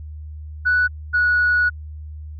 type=tone pair in turn; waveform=sine; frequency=1480 / 1463.8 Hz; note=F#6 / F#6; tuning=0 / -19 cents; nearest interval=unison; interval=19 cents; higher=first; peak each=-13 dBFS; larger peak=neither; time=0.65-0.88 / 1.13-1.7 s; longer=second; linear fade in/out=20 ms; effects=tanh soft clip ceiling -10 dBFS + added 76 Hz sine -31 dBFS peak until 2.39 s